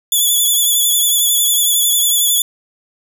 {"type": "tone with vibrato", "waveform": "5% pulse", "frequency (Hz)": 3433, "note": "A7", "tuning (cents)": -43, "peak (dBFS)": -4, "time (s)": [0.12, 2.42], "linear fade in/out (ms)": 2, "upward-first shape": "triangle", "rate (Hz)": 11, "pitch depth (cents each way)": 50, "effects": []}